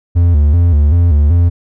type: tone with vibrato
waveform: triangle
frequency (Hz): 79.6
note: D#2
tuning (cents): +40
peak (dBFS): -4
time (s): 0.15-1.5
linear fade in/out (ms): 20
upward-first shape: square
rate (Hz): 2.6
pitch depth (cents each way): 140
effects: none